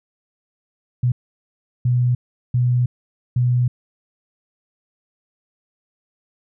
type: tone bursts at uneven times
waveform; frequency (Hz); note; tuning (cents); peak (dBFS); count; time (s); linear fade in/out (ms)
sine; 123.47; B2; 0; -14; 4; 1.03-1.12 / 1.85-2.15 / 2.54-2.86 / 3.36-3.68; 5
effects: none